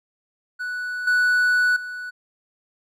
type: tone with level steps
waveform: triangle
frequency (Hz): 1480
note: F#6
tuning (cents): 0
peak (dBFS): -24 / -14 / -28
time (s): 0.59-2.11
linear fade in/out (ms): 20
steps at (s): 1.07 / 1.76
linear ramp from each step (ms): 5
effects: none